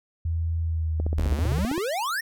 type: tone with pitch glide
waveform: sine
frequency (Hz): 82.41 to 74.27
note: E2 to D2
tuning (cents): 0 to +20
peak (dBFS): -23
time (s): 0.25-1.65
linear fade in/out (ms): 5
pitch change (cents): -180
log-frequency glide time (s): 0.61-1.53
type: click train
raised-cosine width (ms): 2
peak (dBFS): -18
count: 13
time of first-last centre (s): 1-1.779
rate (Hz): 15.4
type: exponential sweep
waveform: square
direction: up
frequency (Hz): 34.06 to 1896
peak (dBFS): -26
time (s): 1.17-2.21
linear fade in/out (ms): 10
effects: none